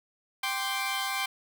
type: chord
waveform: 15% pulse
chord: G suspended fourth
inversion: none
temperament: equal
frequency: 784 / 1046.5 / 1174.7 Hz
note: G5 / C6 / D6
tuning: 0 / 0 / 0 cents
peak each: -26 / -26 / -30 dBFS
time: 0.43-1.26 s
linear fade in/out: 5 ms
effects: none